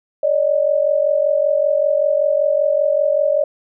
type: tone pair together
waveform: sine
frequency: 565.8 / 611 Hz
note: C#5 / D#5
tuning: +35 / -32 cents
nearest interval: minor second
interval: 133 cents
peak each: -16 dBFS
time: 0.23-3.44 s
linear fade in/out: 5 ms
effects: none